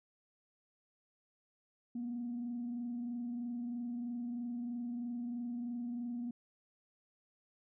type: tone with frequency modulation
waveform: sine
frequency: 240.2 Hz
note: B3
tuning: 48 cents flat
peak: -36 dBFS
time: 1.95-6.31 s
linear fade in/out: 5 ms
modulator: 23.1 Hz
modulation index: 0.28
effects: tanh soft clip ceiling -33 dBFS